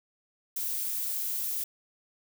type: noise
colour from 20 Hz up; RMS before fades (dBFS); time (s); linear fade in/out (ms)
violet; -32; 0.56-1.64; 5
effects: none